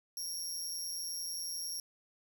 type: tone with amplitude modulation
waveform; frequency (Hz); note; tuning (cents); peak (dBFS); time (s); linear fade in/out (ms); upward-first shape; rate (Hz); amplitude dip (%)
25% pulse; 5588; F8; 0; -29; 0.17-1.8; 2; sine; 171; 75
effects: 11-bit